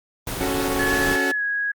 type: noise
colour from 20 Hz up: pink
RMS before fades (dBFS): -28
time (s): 0.27-1.16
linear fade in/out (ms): 2
type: chord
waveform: sawtooth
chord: F# minor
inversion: second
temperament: equal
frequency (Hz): 277.2 / 370 / 440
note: C#4 / F#4 / A4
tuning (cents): 0 / 0 / 0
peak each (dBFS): -21 / -22 / -25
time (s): 0.4-1.32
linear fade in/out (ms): 10
type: tone with pitch glide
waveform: sine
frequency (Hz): 1711 to 1656.5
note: A6 to G#6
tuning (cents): -49 to -5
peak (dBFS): -21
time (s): 0.79-1.72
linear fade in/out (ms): 10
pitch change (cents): -56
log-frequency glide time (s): 1.33-1.42
effects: Opus 24 kbps